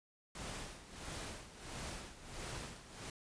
pink noise with tremolo, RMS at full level -44 dBFS, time 0.35-3.1 s, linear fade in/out 2 ms, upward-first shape sine, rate 1.5 Hz, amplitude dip 75%, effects resampled to 22050 Hz

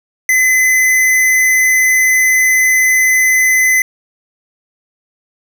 square tone, 2029 Hz, B6, 46 cents sharp, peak -9 dBFS, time 0.29-3.82 s, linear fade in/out 2 ms, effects none

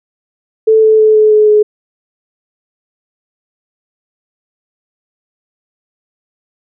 sine tone with pitch steps, 440 / 436.5 / 432.9 / 429.5 / 426 / 422.6 Hz, A4 / A4 / A4 / A4 / G#4 / G#4, 0 / -14 / -28 / -42 / +44 / +30 cents, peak -4 dBFS, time 0.67-1.63 s, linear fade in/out 10 ms, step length 160 ms, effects none

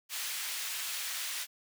pink high-pass noise, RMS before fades -37 dBFS, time 0.09-1.47 s, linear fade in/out 50 ms, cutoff 2100 Hz, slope 12 dB/octave, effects none

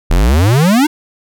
square exponential sweep, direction up, 37.48 to 317.2 Hz, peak -8 dBFS, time 0.1-0.87 s, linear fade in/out 10 ms, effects none

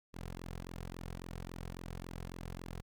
sawtooth tone with flanger, 43.65 Hz, F1, in tune, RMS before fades -45 dBFS, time 0.13-2.82 s, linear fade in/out 20 ms, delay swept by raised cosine 1.3 to 3.5 ms, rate 3.6 Hz, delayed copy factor -0.8, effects none

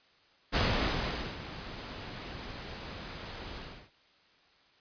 pink noise with ADSR envelope, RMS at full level -27 dBFS, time 0.52-3.91 s, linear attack 33 ms, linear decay 810 ms, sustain -15 dB, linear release 340 ms, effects white hiss -64 dBFS RMS until 4.8 s + resampled to 11025 Hz

